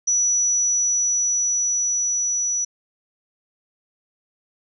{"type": "tone with level ramp", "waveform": "sine", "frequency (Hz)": 5900, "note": "F#8", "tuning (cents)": -6, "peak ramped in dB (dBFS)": [-16, -20], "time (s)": [0.07, 2.65], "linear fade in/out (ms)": 10, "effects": []}